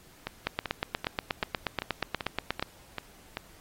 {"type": "two click trains", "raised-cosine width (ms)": 0.3, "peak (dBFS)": [-16, -11], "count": [9, 19], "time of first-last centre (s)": [[0.27, 3.371], [0.47, 2.626]], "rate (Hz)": [2.58, 8.35], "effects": ["pink hiss -56 dBFS RMS until 3.6 s", "AAC 48 kbps"]}